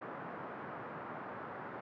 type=band-pass noise; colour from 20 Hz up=white; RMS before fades=-45 dBFS; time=0.01-1.81 s; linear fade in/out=10 ms; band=120 to 1400 Hz; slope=24 dB/octave; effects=none